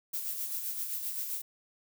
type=noise with tremolo; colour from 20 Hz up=violet; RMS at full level=-34 dBFS; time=0.13-1.42 s; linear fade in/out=10 ms; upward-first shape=sine; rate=7.7 Hz; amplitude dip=45%; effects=none